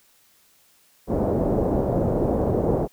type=low-pass noise; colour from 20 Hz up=white; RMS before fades=-22 dBFS; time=1.07-2.88 s; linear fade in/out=50 ms; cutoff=600 Hz; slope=24 dB/octave; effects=white hiss -59 dBFS RMS until 2.92 s